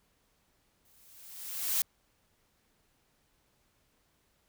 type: noise with exponential growth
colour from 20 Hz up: blue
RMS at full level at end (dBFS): -27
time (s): 0.85-1.82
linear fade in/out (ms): 2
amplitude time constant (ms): 210
effects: pink hiss -72 dBFS RMS until 4.48 s